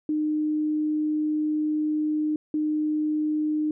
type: tone pair in turn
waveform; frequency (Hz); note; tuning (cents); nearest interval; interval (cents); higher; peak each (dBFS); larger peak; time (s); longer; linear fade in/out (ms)
sine; 305.1 / 305.1; D#4 / D#4; -34 / -34; unison; 0; neither; -22; neither; 0.09-2.36 / 2.54-3.71; first; 2
effects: none